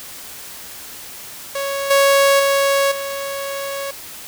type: tone with level steps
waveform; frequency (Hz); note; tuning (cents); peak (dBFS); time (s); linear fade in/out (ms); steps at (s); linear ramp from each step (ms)
sawtooth; 554.4; C#5; 0; -17 / -7 / -10 / -20; 1.55-3.91; 5; 1.9 / 2.39 / 2.91; 10
effects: white hiss -35 dBFS RMS until 4.27 s